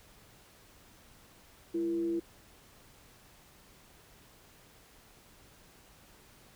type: tone with frequency modulation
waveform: sine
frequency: 336.4 Hz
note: E4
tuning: 35 cents sharp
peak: -29 dBFS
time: 1.74-2.2 s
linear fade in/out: 10 ms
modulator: 135 Hz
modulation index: 0.3
effects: pink hiss -59 dBFS RMS until 6.55 s